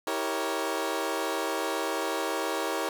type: chord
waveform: 20% pulse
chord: E diminished seventh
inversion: none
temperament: equal with one note detuned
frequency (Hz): 323.6 / 392 / 466.2 / 554.4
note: E4 / G4 / Bb4 / Db5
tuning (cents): -32 / 0 / 0 / 0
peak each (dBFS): -29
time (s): 0.07-2.89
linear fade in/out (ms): 2
effects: none